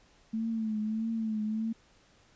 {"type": "tone with vibrato", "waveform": "sine", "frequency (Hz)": 220, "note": "A3", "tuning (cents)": 0, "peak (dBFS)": -29, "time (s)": [0.33, 1.73], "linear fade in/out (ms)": 10, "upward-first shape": "triangle", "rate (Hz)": 1.6, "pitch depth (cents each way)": 63, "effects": ["pink hiss -63 dBFS RMS until 2.35 s", "resampled to 16000 Hz"]}